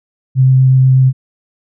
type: tone with vibrato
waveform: sine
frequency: 130.81 Hz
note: C3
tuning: in tune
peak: -5 dBFS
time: 0.35-1.13 s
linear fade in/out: 50 ms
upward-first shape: triangle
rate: 8.2 Hz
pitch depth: 10 cents each way
effects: none